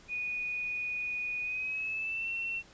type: tone with pitch glide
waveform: sine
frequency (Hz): 2469 to 2708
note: D#7 to E7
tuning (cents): -14 to +46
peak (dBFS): -32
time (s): 0.08-2.63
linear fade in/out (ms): 50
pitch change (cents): +160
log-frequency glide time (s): 1.41-2.32
effects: pink hiss -57 dBFS RMS until 2.73 s + resampled to 16000 Hz